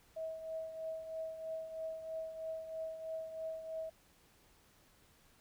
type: tone with tremolo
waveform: sine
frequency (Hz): 643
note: E5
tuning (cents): -43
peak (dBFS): -37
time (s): 0.16-3.9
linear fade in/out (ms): 10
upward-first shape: triangle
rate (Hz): 3.1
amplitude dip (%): 65
effects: pink hiss -67 dBFS RMS until 5.4 s